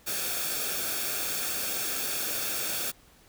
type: noise with comb filter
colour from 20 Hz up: white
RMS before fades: -31 dBFS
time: 0.06-2.92 s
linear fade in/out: 20 ms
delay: 1 ms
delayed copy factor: -0.6
effects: pink hiss -58 dBFS RMS until 3.28 s

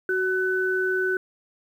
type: tone pair together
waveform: sine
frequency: 373.3 / 1500 Hz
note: F#4 / F#6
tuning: +15 / +23 cents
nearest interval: 2 octaves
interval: 2408 cents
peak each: -24 dBFS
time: 0.09-1.17 s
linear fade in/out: 2 ms
effects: 9-bit

